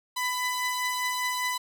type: tone pair together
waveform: sawtooth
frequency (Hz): 998 / 2001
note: B5 / B6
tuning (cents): +18 / +22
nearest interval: octave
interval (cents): 1204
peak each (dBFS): -25 / -28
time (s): 0.16-1.58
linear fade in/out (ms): 10
effects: none